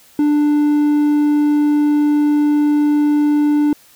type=tone; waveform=triangle; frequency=295.4 Hz; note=D4; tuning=10 cents sharp; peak=-9 dBFS; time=0.19-3.73 s; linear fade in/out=2 ms; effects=white hiss -48 dBFS RMS until 3.95 s